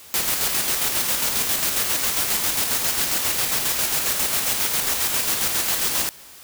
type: noise with tremolo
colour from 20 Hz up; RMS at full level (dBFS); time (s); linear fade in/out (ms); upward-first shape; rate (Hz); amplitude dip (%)
white; -21; 0.14-6.09; 0; square; 7.4; 35
effects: white hiss -44 dBFS RMS until 6.43 s